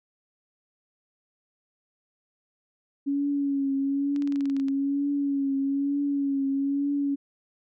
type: tone with vibrato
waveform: sine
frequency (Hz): 278.9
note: C#4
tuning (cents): +11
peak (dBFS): -23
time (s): 3.06-7.16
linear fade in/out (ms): 20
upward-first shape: triangle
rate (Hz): 1.1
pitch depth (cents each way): 43
type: clicks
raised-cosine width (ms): 0.2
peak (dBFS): -27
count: 11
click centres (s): 4.162 / 4.222 / 4.275 / 4.323 / 4.359 / 4.408 / 4.456 / 4.499 / 4.566 / 4.599 / 4.684
effects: none